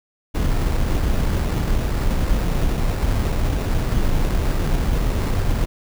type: noise with sample-and-hold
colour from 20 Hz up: brown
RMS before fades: -19 dBFS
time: 0.34-5.66 s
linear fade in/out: 20 ms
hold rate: 3150 Hz
effects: none